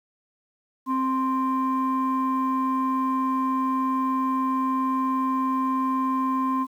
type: tone pair together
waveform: sine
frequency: 263.3 / 1046.5 Hz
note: C4 / C6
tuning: +11 / 0 cents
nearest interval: 2 octaves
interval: 2389 cents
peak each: -23 dBFS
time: 0.86-6.67 s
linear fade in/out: 50 ms
effects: tanh soft clip ceiling -16 dBFS + 9-bit